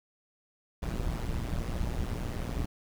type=noise with amplitude modulation; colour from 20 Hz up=brown; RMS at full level=-29 dBFS; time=0.82-2.66 s; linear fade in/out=10 ms; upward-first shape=sine; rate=119 Hz; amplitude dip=80%; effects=none